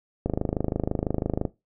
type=click train; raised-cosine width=2 ms; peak=-11 dBFS; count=32; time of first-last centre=0.26-1.452 s; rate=26 Hz; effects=noise-tail reverb RT60 0.2 s tail -17 dB re dry